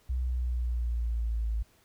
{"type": "linear sweep", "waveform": "sine", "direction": "down", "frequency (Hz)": [63.5, 54.4], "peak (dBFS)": -27, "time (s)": [0.09, 1.63], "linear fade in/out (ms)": 10, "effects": ["pink hiss -64 dBFS RMS until 1.84 s"]}